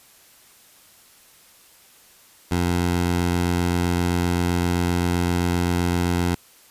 15% pulse tone, 87.7 Hz, F2, 8 cents sharp, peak -13 dBFS, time 2.51-6.35 s, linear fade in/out 5 ms, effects white hiss -52 dBFS RMS until 6.7 s + resampled to 32000 Hz

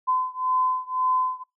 sine beating tone pair, 1020 / 1021.9 Hz, C6 / C6, -44 / -41 cents, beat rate 1.9 Hz, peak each -24 / -25 dBFS, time 0.07-1.44 s, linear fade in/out 20 ms, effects noise-tail reverb RT60 0.2 s tail -22 dB re dry

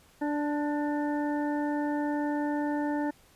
harmonic tone with a mistuned harmonic, 293.7 Hz, D4, in tune, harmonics 1 / 2 / 3 / 5 / 6, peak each -28 / -36 / -35 / -45 / -42 dBFS, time 0.21-3.11 s, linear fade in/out 10 ms, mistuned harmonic 6, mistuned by +25 cents, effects pink hiss -60 dBFS RMS until 3.35 s + resampled to 32000 Hz

